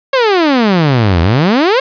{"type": "exponential two-way sweep", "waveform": "sawtooth", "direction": "down then up", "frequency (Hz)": [554.4, 80, 554.4], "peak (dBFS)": -4, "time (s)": [0.13, 1.8], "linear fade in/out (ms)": 5, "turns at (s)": 1.21, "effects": ["resampled to 11025 Hz", "7-bit"]}